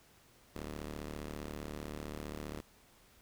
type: ring-modulated tone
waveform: 10% pulse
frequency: 75.1 Hz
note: D2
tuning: 39 cents sharp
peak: -30 dBFS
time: 0.55-2.61 s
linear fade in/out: 10 ms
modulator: 130 Hz
effects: pink hiss -64 dBFS RMS until 3.21 s